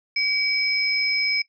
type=tone pair together; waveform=sine; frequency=2279 / 5123 Hz; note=C#7 / D#8; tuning=+47 / +50 cents; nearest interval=octave + major second; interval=1403 cents; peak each=-22 / -24 dBFS; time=0.16-1.42 s; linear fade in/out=5 ms; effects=noise-tail reverb RT60 0.1 s tail -17 dB re dry